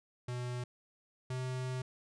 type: tone pair in turn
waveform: square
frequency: 123.4 / 128.28 Hz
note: B2 / C3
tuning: -1 / -34 cents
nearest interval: minor second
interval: 67 cents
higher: second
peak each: -37 / -36 dBFS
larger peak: second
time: 0.28-0.64 / 1.3-1.82 s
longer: second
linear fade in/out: 5 ms
effects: resampled to 22050 Hz